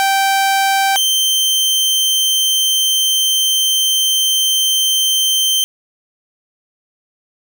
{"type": "tone pair in turn", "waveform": "sawtooth", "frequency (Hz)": [780, 3120], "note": ["G5", "G7"], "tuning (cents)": [-9, -9], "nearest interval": "2 octaves", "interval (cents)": 2400, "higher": "second", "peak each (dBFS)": [-8, -9], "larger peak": "first", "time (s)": [[0, 0.96], [0.96, 5.64]], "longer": "second", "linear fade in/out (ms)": 0, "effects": []}